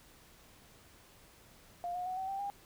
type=tone with pitch steps; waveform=sine; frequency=702 / 721.3 / 741.2 / 761.6 / 782.5 / 804.1 Hz; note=F5 / F#5 / F#5 / F#5 / G5 / G5; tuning=+9 / -44 / +3 / +50 / -3 / +44 cents; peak=-35 dBFS; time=1.84-2.5 s; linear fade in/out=0 ms; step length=110 ms; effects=pink hiss -60 dBFS RMS until 2.65 s